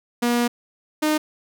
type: tone pair in turn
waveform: sawtooth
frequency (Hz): 239.7 / 306.3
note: A#3 / D#4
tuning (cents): +48 / -27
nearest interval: major third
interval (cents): 425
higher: second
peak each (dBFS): -14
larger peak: neither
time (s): 0.22-0.48 / 1.02-1.18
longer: first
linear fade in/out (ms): 10
effects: none